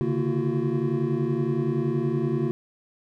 triangle tone cluster, 136.4 / 147.1 / 228.9 / 340.1 / 371 Hz, C#3 / D3 / A#3 / F4 / F#4, -28 / +3 / -31 / -46 / +5 cents, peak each -27 dBFS, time 0.01-2.51 s, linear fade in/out 0 ms, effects none

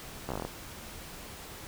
slowing click train, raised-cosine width 1 ms, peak -20 dBFS, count 9, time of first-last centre 0.29-0.45 s, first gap 14 ms, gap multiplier 1.1, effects pink hiss -45 dBFS RMS until 1.67 s

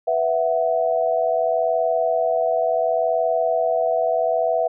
sine chord, B suspended fourth, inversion none, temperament equal, 493.9 / 659.3 / 740 Hz, B4 / E5 / F#5, 0 / 0 / 0 cents, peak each -24 / -19 / -24 dBFS, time 0.07-4.68 s, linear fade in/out 10 ms, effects none

